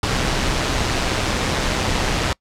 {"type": "noise with amplitude modulation", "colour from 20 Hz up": "pink", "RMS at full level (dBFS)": -18, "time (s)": [0.03, 2.33], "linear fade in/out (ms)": 2, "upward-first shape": "sine", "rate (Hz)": 128, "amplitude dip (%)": 40, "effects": ["noise-tail reverb RT60 0.1 s tail -25 dB re dry", "low-pass 6000 Hz 12 dB/octave"]}